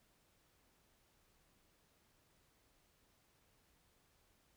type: silence
effects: pink hiss -74 dBFS RMS until 4.56 s